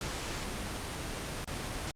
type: noise with dropouts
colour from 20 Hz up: pink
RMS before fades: -37 dBFS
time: 0.01-1.91 s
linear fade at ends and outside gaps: 1 ms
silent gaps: 1.445-1.475 s
effects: low-pass 9000 Hz 12 dB/octave + Opus 48 kbps